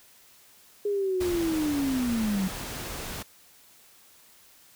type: linear sweep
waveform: sine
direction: down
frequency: 415.3 to 184 Hz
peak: -24 dBFS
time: 0.85-2.48 s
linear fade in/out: 5 ms
type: noise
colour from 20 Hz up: pink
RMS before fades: -36 dBFS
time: 1.2-3.23 s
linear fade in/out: 10 ms
effects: white hiss -56 dBFS RMS until 4.75 s